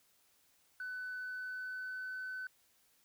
sine tone with pitch glide, 1500 to 1513.1 Hz, F#6 to F#6, +23 to +38 cents, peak -38 dBFS, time 0.8-2.47 s, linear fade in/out 2 ms, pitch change +15 cents, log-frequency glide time 1.05-2.16 s, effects tanh soft clip ceiling -37 dBFS + white hiss -71 dBFS RMS until 3.04 s

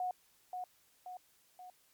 sine tone with echo, 730 Hz, F#5, 24 cents flat, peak -33 dBFS, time 0-0.11 s, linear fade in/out 2 ms, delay 530 ms, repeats 3, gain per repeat -5 dB, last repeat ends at 1.7 s, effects white hiss -69 dBFS RMS until 1.93 s + MP3 96 kbps

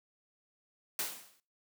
white noise with exponential decay, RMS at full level -32 dBFS, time 0.99-1.4 s, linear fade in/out 1 ms, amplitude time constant 89 ms, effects noise-tail reverb RT60 0.3 s tail -19 dB re dry + high-pass 150 Hz 12 dB/octave

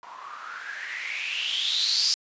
violet noise with low-pass filter sweep, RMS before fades -29 dBFS, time 0.03-2.14 s, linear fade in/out 0 ms, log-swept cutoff 950 to 5100 Hz, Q 7.9, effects resampled to 16000 Hz

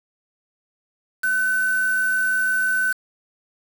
sine tone with quantisation, 1513 Hz, F#6, 38 cents sharp, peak -18 dBFS, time 1.23-2.93 s, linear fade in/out 10 ms, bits 5, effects none

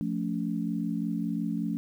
sine chord, F augmented, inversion none, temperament equal with one note detuned, 174.61 / 220 / 283.3 Hz, F3 / A3 / C#4, 0 / 0 / +38 cents, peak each -32 / -31 / -33 dBFS, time 0.01-1.77 s, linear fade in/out 0 ms, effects 10-bit

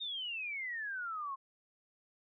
sine exponential sweep, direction down, 3730 to 1056 Hz, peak -37 dBFS, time 0-1.36 s, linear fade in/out 20 ms, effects none

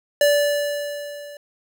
square tone with level ramp, 581 Hz, D5, 19 cents flat, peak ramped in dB -13 to -37 dBFS, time 0.21-1.37 s, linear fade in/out 2 ms, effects none

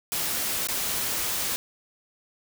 white noise with dropouts, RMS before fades -28 dBFS, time 0.12-1.56 s, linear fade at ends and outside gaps 0 ms, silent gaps 0.671-0.686 s, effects none

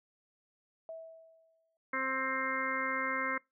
sine tone with exponential decay, 651 Hz, E5, 22 cents flat, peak -39 dBFS, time 0.89-1.77 s, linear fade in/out 1 ms, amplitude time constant 190 ms
harmonic tone, 263.9 Hz, C4, 15 cents sharp, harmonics 1 / 2 / 4 / 5 / 6 / 7 / 8, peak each -42 / -41 / -38 / -39 / -39 / -41 / -37 dBFS, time 1.93-3.38 s, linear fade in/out 5 ms
effects noise-tail reverb RT60 0.2 s tail -23 dB re dry

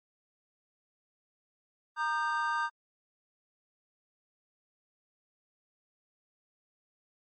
triangle chord, Eb major, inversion second, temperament equal with one note detuned, 932.3 / 1213.3 / 1568 Hz, Bb5 / Eb6 / G6, 0 / -44 / 0 cents, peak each -31 dBFS, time 1.96-2.7 s, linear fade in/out 50 ms, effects MP3 32 kbps

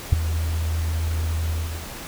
sine tone with ADSR envelope, 80.9 Hz, E2, 32 cents flat, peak -6 dBFS, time 0.12-1.9 s, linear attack 9 ms, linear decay 8 ms, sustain -15 dB, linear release 390 ms, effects pink hiss -36 dBFS RMS until 2.07 s

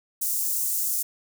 white high-pass noise, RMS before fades -26 dBFS, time 0.21-1.03 s, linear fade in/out 10 ms, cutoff 6700 Hz, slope 24 dB/octave, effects none

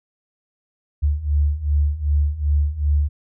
sine beating tone pair, 71.8 / 74.4 Hz, D2 / D2, -39 / +23 cents, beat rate 2.6 Hz, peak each -21 / -18 dBFS, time 1.02-3.09 s, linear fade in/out 20 ms, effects none

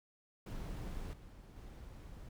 brown noise with level steps, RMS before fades -43 / -54 / -51 dBFS, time 0.46-2.29 s, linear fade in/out 5 ms, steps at 1.13 / 1.56 s, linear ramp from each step 5 ms, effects none

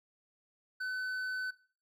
triangle tone with hard clipping, 1511 Hz, F#6, 36 cents sharp, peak -36 dBFS, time 0.8-1.51 s, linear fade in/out 10 ms, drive 9 dB, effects noise-tail reverb RT60 0.4 s tail -17 dB re dry

